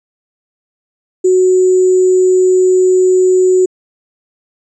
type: tone with sample-and-hold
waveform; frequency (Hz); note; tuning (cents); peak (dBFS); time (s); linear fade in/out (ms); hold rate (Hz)
sine; 370; F#4; 0; -6; 1.24-3.66; 10; 7350
effects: resampled to 22050 Hz